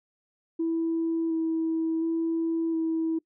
sine tone with vibrato, 326.6 Hz, E4, 16 cents flat, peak -23 dBFS, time 0.59-3.19 s, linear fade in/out 10 ms, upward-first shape square, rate 0.7 Hz, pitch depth 12 cents each way, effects noise-tail reverb RT60 0.1 s tail -23 dB re dry + tanh soft clip ceiling -20 dBFS

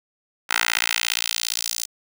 10% pulse tone with high-pass filter sweep, 57.3 Hz, A#1, 29 cents flat, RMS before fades -24 dBFS, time 0.49-1.86 s, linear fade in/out 20 ms, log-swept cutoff 1500 to 6100 Hz, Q 1.3, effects none

